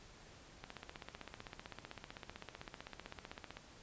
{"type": "click train", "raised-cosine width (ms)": 0.3, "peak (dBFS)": -30, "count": 47, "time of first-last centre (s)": [0.64, 3.57], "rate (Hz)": 15.7, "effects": ["pink hiss -59 dBFS RMS until 3.82 s", "resampled to 16000 Hz"]}